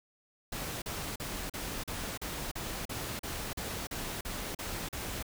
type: noise bursts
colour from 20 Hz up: pink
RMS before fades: -38 dBFS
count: 14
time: 0.52-5.227 s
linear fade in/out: 5 ms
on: 300 ms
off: 39 ms
effects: none